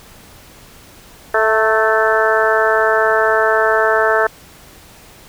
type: harmonic tone with a mistuned harmonic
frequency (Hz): 219.5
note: A3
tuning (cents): -4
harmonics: 2 / 3 / 4 / 5 / 6 / 7 / 8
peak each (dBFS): -17 / -17 / -21 / -23 / -19 / -19 / -20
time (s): 1.34-4.27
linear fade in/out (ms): 5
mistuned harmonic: 4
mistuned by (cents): +27
effects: pink hiss -42 dBFS RMS until 5.28 s